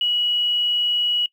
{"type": "tone with quantisation", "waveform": "sine", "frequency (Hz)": 2920, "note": "F#7", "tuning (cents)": -24, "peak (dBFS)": -18, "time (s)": [0.01, 1.26], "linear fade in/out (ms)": 2, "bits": 8, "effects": ["noise-tail reverb RT60 0.1 s tail -21 dB re dry"]}